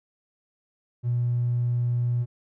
triangle tone, 120.9 Hz, B2, 36 cents flat, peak -18 dBFS, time 1.03-2.26 s, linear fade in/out 50 ms, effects tanh soft clip ceiling -19 dBFS

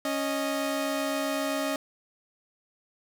sawtooth tone pair together, 276.6 / 620.9 Hz, C#4 / D#5, -4 / -4 cents, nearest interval octave + major second, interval 1400 cents, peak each -26 dBFS, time 0.05-1.76 s, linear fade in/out 2 ms, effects none

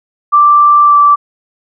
sine tone with pitch glide, 1174.7 to 1163.9 Hz, D6 to D6, 0 to -16 cents, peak -3 dBFS, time 0.32-1.16 s, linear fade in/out 20 ms, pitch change -16 cents, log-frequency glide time 0.83-0.97 s, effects none

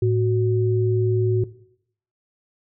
sine tone pair together, 110 / 370 Hz, A2 / F#4, 0 / 0 cents, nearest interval octave + major sixth, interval 2100 cents, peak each -18 / -20 dBFS, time 0.02-1.44 s, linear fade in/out 5 ms, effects noise-tail reverb RT60 0.7 s tail -18 dB re dry

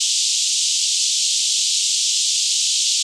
white band-pass noise, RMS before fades -19 dBFS, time 0-3.03 s, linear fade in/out 10 ms, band 3000 to 7900 Hz, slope 48 dB/octave, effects none

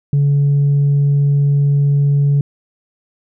sine tone, 142.3 Hz, C#3, 46 cents sharp, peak -8 dBFS, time 0.13-2.41 s, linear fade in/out 2 ms, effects tanh soft clip ceiling -8 dBFS

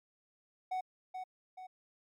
triangle tone with echo, 744 Hz, F#5, 9 cents sharp, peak -31 dBFS, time 0.71-0.81 s, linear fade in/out 10 ms, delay 430 ms, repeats 2, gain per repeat -6 dB, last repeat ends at 1.67 s, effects MP3 96 kbps

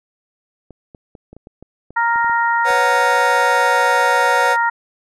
clicks, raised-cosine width 2 ms, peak -25 dBFS, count 12, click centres 0.707 / 0.948 / 1.152 / 1.33 / 1.366 / 1.471 / 1.626 / 1.906 / 2.159 / 2.245 / 2.297 / 2.706 s
harmonic tone, 466.2 Hz, A#4, in tune, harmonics 2 / 3 / 4, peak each -16 / -19 / -21 dBFS, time 1.96-4.7 s, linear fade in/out 10 ms
square chord, B suspended second, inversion none, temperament equal, 493.9 / 554.4 / 740 Hz, B4 / C#5 / F#5, 0 / 0 / 0 cents, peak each -22 dBFS, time 2.64-4.57 s, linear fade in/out 50 ms
effects low-pass 11000 Hz 12 dB/octave

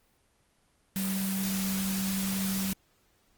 sine tone in noise, 192.3 Hz, G3, 33 cents flat, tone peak -29 dBFS, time 0.96-2.73 s, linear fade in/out 0 ms, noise white, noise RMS -35 dBFS, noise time 0.96-2.73 s, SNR +3 dB, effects pink hiss -68 dBFS RMS until 3.37 s + Opus 24 kbps

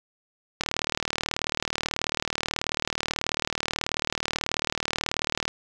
click train, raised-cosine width 0.2 ms, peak -8 dBFS, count 188, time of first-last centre 0.61-5.48 s, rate 38.4 Hz, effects none

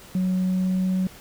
sine tone with pitch glide, 185 to 186.39 Hz, F#3 to F#3, 0 to +13 cents, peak -18 dBFS, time 0.15-1.07 s, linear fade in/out 2 ms, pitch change +13 cents, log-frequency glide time 0.43-0.91 s, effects tanh soft clip ceiling -18 dBFS + pink hiss -46 dBFS RMS until 1.2 s

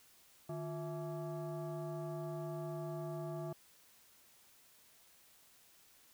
sine tone with frequency modulation, 152.4 Hz, D#3, 36 cents flat, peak -39 dBFS, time 0.49-3.53 s, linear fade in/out 5 ms, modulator 504 Hz, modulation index 1.2, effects white hiss -65 dBFS RMS until 6.13 s

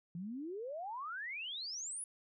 sine exponential sweep, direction up, 163.4 to 10548 Hz, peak -40 dBFS, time 0.15-2.04 s, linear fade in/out 2 ms, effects none

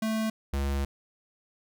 square tone pair in turn, 220 / 69.42 Hz, A3 / C#2, 0 / +3 cents, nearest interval octave + minor sixth, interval 1997 cents, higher first, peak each -27 dBFS, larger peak neither, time 0.02-0.3 / 0.53-0.85 s, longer second, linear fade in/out 5 ms, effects none

